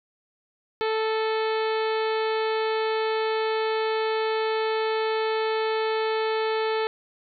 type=harmonic tone with a mistuned harmonic; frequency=440 Hz; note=A4; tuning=in tune; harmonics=1 / 2 / 3 / 4 / 5 / 6 / 7 / 8 / 9 / 10; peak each=-24 / -30 / -34 / -36 / -38 / -40 / -41 / -42 / -43 / -44 dBFS; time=0.81-6.87 s; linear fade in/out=0 ms; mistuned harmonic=6; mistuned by=-41 cents; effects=none